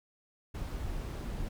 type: noise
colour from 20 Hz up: brown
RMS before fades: -37 dBFS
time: 0.54-1.49 s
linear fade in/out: 10 ms
effects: none